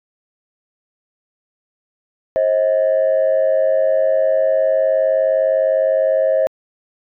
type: tone pair together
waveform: sine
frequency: 534 / 633.7 Hz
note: C5 / D#5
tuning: +35 / +32 cents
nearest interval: minor third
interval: 297 cents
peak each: -14 dBFS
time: 2.36-6.47 s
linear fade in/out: 0 ms
effects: tanh soft clip ceiling -8 dBFS